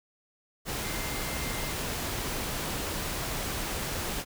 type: tone in noise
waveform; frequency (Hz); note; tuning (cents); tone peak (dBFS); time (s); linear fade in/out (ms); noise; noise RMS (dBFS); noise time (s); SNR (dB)
sine; 2093; C7; 0; -42; 0.8-1.74; 50; pink; -33; 0.65-4.25; -12
effects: none